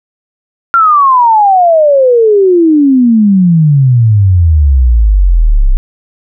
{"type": "exponential sweep", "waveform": "sine", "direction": "down", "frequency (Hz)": [1389, 30.87], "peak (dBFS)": -3, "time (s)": [0.74, 5.77], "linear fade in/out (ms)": 0, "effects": []}